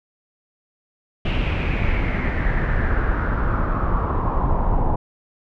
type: noise with low-pass filter sweep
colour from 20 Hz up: brown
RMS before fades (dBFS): -20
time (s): 1.25-4.96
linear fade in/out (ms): 5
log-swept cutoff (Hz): 2800 to 860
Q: 4.7
effects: none